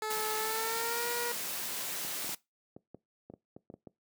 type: tone with pitch glide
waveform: 15% pulse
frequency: 432.6 to 477.2 Hz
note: A4 to A#4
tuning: -29 to +41 cents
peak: -27 dBFS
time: 0.02-1.32 s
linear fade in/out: 2 ms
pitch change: +170 cents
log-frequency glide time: 0.37-1.08 s
type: noise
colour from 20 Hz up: white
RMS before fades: -37 dBFS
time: 0.1-2.35 s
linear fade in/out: 5 ms
type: clicks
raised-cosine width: 2 ms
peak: -32 dBFS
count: 11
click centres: 2.049 / 2.245 / 2.293 / 2.765 / 2.946 / 3.3 / 3.338 / 3.565 / 3.701 / 3.74 / 3.872 s
effects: noise-tail reverb RT60 0.2 s tail -21 dB re dry + high-pass 150 Hz 12 dB/octave